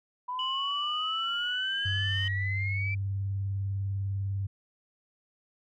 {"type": "exponential sweep", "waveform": "sine", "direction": "up", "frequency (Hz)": [985, 2349], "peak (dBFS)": -31, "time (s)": [0.28, 2.95], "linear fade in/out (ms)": 10}
{"type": "tone with pitch glide", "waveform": "sine", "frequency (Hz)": [2960, 3031], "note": ["F#7", "F#7"], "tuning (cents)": [0, 41], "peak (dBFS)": -30, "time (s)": [0.39, 2.28], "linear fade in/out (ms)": 2, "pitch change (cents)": 41, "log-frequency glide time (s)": [1.5, 1.84]}
{"type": "tone with vibrato", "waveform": "sine", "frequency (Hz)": 98, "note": "G2", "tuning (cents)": 0, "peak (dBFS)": -28, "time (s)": [1.85, 4.47], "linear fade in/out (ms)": 10, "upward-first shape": "sine", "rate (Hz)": 20, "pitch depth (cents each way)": 52}
{"effects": ["tanh soft clip ceiling -19 dBFS"]}